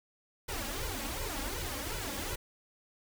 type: noise with flanger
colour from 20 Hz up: pink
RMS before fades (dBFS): -37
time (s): 0.48-2.36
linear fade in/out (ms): 10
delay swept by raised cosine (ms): 2 to 3.7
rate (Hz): 2.7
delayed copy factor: +1
effects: none